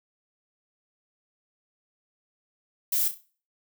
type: noise with echo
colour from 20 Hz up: violet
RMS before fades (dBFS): -25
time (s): 2.92-3.08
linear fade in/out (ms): 5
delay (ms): 33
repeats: 4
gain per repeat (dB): -9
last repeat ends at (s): 3.212
effects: noise-tail reverb RT60 0.4 s tail -18 dB re dry